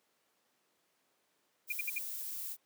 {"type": "noise", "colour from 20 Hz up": "violet", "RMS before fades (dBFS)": -41, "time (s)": [1.67, 2.57], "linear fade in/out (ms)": 50}
{"type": "tone bursts", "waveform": "sine", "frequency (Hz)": 2413, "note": "D7", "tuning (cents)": 46, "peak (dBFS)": -32, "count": 4, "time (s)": [1.7, 1.985], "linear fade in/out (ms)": 5, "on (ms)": 24, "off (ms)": 63}
{"effects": ["pink hiss -75 dBFS RMS until 2.65 s", "high-pass 300 Hz 12 dB/octave"]}